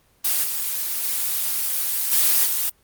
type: noise with level steps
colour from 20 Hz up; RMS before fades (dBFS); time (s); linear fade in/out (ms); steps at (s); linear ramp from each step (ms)
blue; -20 / -25 / -23 / -17 / -22; 0.24-2.7; 10; 0.43 / 1.03 / 2.11 / 2.45; 20
effects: pink hiss -60 dBFS RMS until 2.83 s + Opus 24 kbps